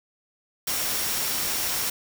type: tone in noise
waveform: sine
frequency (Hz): 5570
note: F8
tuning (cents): -5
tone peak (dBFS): -36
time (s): 0.67-1.9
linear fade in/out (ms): 5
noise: white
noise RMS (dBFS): -27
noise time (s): 0.67-1.9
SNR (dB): -12
effects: none